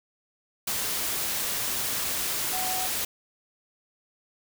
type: tone in noise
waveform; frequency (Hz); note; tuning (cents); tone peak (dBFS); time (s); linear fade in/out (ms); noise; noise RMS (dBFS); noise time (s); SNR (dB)
sine; 744; F#5; +9; -32; 2.53-2.87; 5; white; -29; 0.67-3.05; -6
effects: none